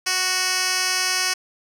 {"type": "tone with band-pass filter", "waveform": "10% pulse", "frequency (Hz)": 370, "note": "F#4", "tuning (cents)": 0, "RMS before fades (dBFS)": -22, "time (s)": [0.06, 1.34], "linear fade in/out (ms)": 10, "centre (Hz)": 5300, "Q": 1.1, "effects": ["7-bit"]}